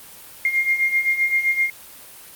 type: beating tone pair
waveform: sine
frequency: 2118 / 2125.7 Hz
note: C7 / C7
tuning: +21 / +27 cents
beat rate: 7.7 Hz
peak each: -23 / -18 dBFS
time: 0.45-1.7 s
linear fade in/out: 2 ms
effects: white hiss -42 dBFS RMS until 2.35 s + Opus 32 kbps